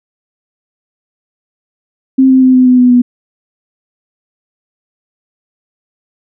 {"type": "tone with pitch steps", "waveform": "sine", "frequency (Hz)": [264.1, 260.9, 257.8, 254.7, 251.6, 248.6, 245.6], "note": ["C4", "C4", "C4", "C4", "B3", "B3", "B3"], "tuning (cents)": [16, -5, -26, -46, 32, 12, -9], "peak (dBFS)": -3, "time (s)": [2.18, 3.02], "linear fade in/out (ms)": 10, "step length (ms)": 120, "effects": []}